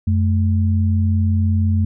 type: tone pair together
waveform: sine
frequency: 91.3 / 217 Hz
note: F#2 / A3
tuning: -23 / -24 cents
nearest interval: octave + minor third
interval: 1499 cents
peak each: -14 / -21 dBFS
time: 0.07-1.85 s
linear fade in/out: 5 ms
effects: none